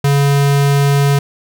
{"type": "tone", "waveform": "square", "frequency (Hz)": 141.1, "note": "C#3", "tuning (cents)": 31, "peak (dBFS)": -10, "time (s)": [0.04, 1.19], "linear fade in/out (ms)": 5, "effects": []}